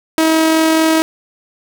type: tone with amplitude modulation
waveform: sawtooth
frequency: 320 Hz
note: D#4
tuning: 49 cents sharp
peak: -5 dBFS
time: 0.18-1.02 s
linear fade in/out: 0 ms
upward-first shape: sine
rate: 44.3 Hz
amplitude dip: 25%
effects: none